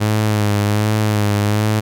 sawtooth tone with vibrato, 105.2 Hz, G#2, 23 cents sharp, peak -10 dBFS, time 0-1.81 s, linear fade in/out 20 ms, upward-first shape sine, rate 1.3 Hz, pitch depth 41 cents each way, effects none

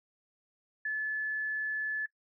sine tone, 1728 Hz, A6, 32 cents flat, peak -30 dBFS, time 0.85-2.06 s, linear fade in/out 5 ms, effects noise-tail reverb RT60 0.1 s tail -21 dB re dry

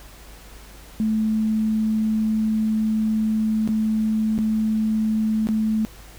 sine tone with dropouts, 218.1 Hz, A3, 15 cents flat, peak -18 dBFS, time 1-5.85 s, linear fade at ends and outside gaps 0 ms, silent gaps 3.676-3.689 / 4.379-4.388 / 5.471-5.488 s, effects added 50 Hz sine -43 dBFS peak until 6.18 s + pink hiss -46 dBFS RMS until 6.18 s

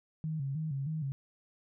sine tone with vibrato, 146.83 Hz, D3, in tune, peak -32 dBFS, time 0.24-1.12 s, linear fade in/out 0 ms, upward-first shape square, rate 3.2 Hz, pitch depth 120 cents each way, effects none

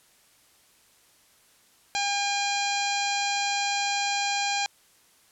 harmonic tone with a mistuned harmonic, 806 Hz, G5, 48 cents sharp, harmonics 1 / 2 / 3 / 4 / 5 / 6 / 7 / 8 / 9, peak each -28 / -35 / -31 / -35 / -33 / -38 / -38 / -41 / -36 dBFS, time 1.95-4.66 s, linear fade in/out 0 ms, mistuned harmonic 5, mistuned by +28 cents, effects white hiss -60 dBFS RMS until 5.31 s + low-pass 12000 Hz 12 dB/octave

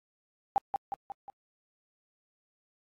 sine tone with echo, 797 Hz, G5, 28 cents sharp, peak -21 dBFS, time 0.56-0.58 s, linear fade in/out 0 ms, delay 180 ms, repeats 4, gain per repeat -5 dB, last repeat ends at 1.3 s, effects AAC 48 kbps

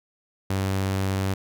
sawtooth tone, 96.3 Hz, G2, 30 cents flat, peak -19 dBFS, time 0.5-1.34 s, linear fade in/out 5 ms, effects none

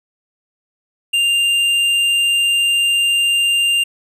sine tone with hard clipping, 2794 Hz, F7, in tune, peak -14 dBFS, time 1.13-3.84 s, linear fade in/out 10 ms, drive 7 dB, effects none

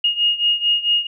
sine beating tone pair, 2857 / 2861.5 Hz, F7 / F7, +39 / +41 cents, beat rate 4.5 Hz, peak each -17 / -20 dBFS, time 0.04-1.07 s, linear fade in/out 5 ms, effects none

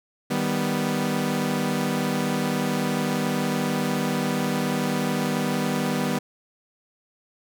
sawtooth chord, Eb augmented, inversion none, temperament equal, 155.56 / 196 / 246.9 Hz, Eb3 / G3 / B3, 0 / 0 / 0 cents, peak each -25 / -23 / -22 dBFS, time 0.3-6.19 s, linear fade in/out 10 ms, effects none

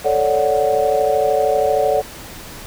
sine chord, D major seventh, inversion second, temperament equal, 440 / 554.4 / 587.3 / 740 Hz, A4 / C#5 / D5 / F#5, 0 / 0 / 0 / 0 cents, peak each -19 dBFS, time 0.04-2.02 s, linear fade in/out 20 ms, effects pink hiss -35 dBFS RMS until 2.66 s

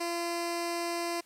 10% pulse tone with notch filter, 342 Hz, F4, 36 cents flat, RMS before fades -33 dBFS, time 0-1.21 s, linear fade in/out 10 ms, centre 1500 Hz, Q 1.3, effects white hiss -60 dBFS RMS until 1.25 s + low-pass 11000 Hz 12 dB/octave

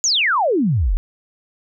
sine exponential sweep, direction down, 7040 to 34 Hz, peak -14 dBFS, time 0.04-0.97 s, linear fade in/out 0 ms, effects none

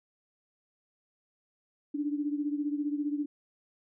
sine beating tone pair, 289.8 / 304.8 Hz, D4 / D#4, -23 / -36 cents, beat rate 15 Hz, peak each -30 / -35 dBFS, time 1.94-3.26 s, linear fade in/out 10 ms, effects none

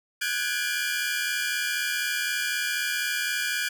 sawtooth tone cluster, 1469 / 1601 / 1685 / 2384 Hz, F#6 / G6 / G#6 / D7, -13 / +36 / +25 / +25 cents, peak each -28 dBFS, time 0.21-3.69 s, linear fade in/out 10 ms, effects none

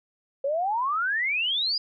sine exponential sweep, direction up, 534 to 4995 Hz, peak -23 dBFS, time 0.44-1.78 s, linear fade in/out 5 ms, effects none

